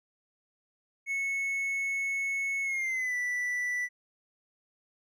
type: tone with pitch glide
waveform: triangle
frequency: 2200 to 1971.3 Hz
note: C#7 to B6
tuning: -14 to -4 cents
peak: -27 dBFS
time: 1.06-3.89 s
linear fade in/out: 50 ms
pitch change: -190 cents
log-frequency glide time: 2.63-3.16 s
effects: none